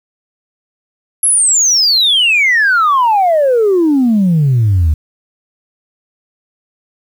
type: exponential sweep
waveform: sine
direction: down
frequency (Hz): 11300 to 73.42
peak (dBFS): -6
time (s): 1.23-4.94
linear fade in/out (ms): 5
effects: tanh soft clip ceiling -5 dBFS + 7-bit